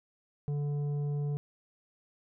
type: tone with tanh clipping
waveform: triangle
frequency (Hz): 145.3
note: D3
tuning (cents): -18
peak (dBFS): -31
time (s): 0.48-1.37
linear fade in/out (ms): 0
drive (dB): 12
effects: none